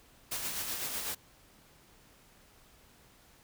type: noise with tremolo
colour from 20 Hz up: white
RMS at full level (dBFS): -35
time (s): 0.31-1.15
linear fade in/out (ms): 10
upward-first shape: sine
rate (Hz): 8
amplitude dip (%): 40
effects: pink hiss -61 dBFS RMS until 3.43 s